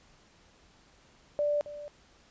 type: tone with echo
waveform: sine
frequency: 587.3 Hz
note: D5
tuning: in tune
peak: -25 dBFS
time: 1.39-1.61 s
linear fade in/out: 0 ms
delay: 270 ms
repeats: 1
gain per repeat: -14 dB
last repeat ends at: 1.88 s
effects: pink hiss -61 dBFS RMS until 2.3 s + resampled to 16000 Hz